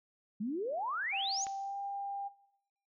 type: exponential sweep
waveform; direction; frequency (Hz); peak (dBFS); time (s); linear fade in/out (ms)
sine; up; 196 to 7020; -33; 0.4-1.45; 10
type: tone with pitch glide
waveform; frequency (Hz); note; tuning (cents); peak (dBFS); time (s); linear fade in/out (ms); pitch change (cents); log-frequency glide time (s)
sine; 784 to 797.7; G5 to G5; 0 to +30; -36; 1.12-2.29; 20; +30; 1.58-1.78
type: click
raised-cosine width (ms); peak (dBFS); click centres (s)
0.3; -29; 1.468
effects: noise-tail reverb RT60 0.8 s tail -18 dB re dry